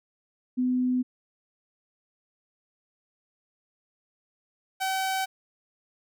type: tone pair in turn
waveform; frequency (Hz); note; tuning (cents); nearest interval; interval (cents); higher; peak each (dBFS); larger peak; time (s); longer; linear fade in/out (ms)
sine / sawtooth; 251.9 / 763.8; B3 / G5; +34 / -45; octave + perfect fifth; 1921; second; -22; neither; 0.57-1.03 / 4.8-5.26; neither; 20
effects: none